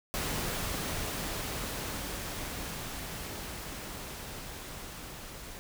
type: noise with level ramp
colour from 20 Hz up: pink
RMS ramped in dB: -33 to -45 dBFS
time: 0.14-5.59 s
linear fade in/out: 0 ms
effects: none